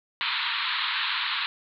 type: band-pass noise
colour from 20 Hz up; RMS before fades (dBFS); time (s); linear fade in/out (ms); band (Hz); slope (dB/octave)
white; -28; 0.21-1.46; 0; 910 to 4200; 96
effects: none